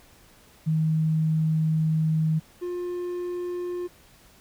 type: tone pair in turn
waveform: sine / triangle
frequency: 158 / 354.7 Hz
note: D#3 / F4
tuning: +27 / +27 cents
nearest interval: octave + major second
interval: 1400 cents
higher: second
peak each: -20 / -26 dBFS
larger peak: first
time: 0.66-2.4 / 2.61-3.88 s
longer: first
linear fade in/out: 20 ms
effects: pink hiss -55 dBFS RMS until 4.4 s